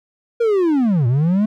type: linear two-way sweep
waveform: triangle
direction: down then up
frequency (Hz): 479.1 to 113.9 to 219.9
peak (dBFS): -11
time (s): 0.4-1.46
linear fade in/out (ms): 10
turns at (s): 1.07
effects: none